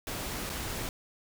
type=noise with dropouts; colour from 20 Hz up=pink; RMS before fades=-36 dBFS; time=0.07-0.89 s; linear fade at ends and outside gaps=1 ms; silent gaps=0.494-0.499 s; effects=none